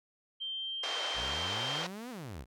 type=tone; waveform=sine; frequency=3151 Hz; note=G7; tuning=8 cents sharp; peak=-35 dBFS; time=0.4-1.84 s; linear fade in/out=20 ms
type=band-pass noise; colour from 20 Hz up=pink; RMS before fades=-38 dBFS; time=0.83-1.87 s; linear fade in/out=5 ms; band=500 to 5700 Hz; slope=24 dB/octave
type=exponential two-way sweep; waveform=sawtooth; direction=up then down; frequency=54 to 261.6 to 54 Hz; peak=-37 dBFS; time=1.14-2.46 s; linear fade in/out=50 ms; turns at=2.1 s
effects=none